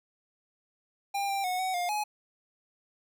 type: tone with pitch steps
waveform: square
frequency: 799 / 789 / 732 / 750 / 708 / 841 Hz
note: G5 / G5 / F#5 / F#5 / F5 / G#5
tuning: +33 / +11 / -19 / +23 / +23 / +22 cents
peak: -29 dBFS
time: 1.14-2.04 s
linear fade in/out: 10 ms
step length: 150 ms
effects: none